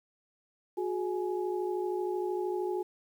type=tone cluster; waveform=sine; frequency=364 / 417 / 839 Hz; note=F#4 / G#4 / G#5; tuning=-28 / +7 / +17 cents; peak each=-31 / -36 / -39 dBFS; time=0.77-2.83 s; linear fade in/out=10 ms; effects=10-bit